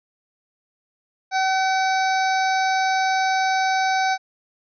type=harmonic tone with a mistuned harmonic; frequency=760 Hz; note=F#5; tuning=46 cents sharp; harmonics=1 / 2 / 3 / 5 / 6 / 7 / 8; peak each=-19 / -25 / -29 / -33 / -35 / -36 / -37 dBFS; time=1.31-4.18 s; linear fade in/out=50 ms; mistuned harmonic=5; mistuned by=+23 cents; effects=none